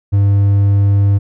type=tone; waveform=triangle; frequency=100 Hz; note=G2; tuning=35 cents sharp; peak=-6 dBFS; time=0.12-1.19 s; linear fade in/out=20 ms; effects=none